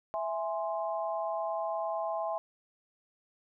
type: chord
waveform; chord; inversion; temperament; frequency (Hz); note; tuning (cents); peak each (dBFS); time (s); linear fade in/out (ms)
sine; E augmented; none; equal; 659.3 / 830.6 / 1046.5; E5 / G#5 / B#5; 0 / 0 / 0; -33 / -36 / -38; 0.14-2.38; 0
effects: none